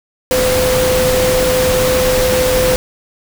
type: tone in noise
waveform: sine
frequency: 509 Hz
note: C5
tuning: 48 cents flat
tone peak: -12 dBFS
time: 0.31-2.76 s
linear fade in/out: 0 ms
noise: pink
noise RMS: -17 dBFS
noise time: 0.31-2.76 s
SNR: +2 dB
effects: none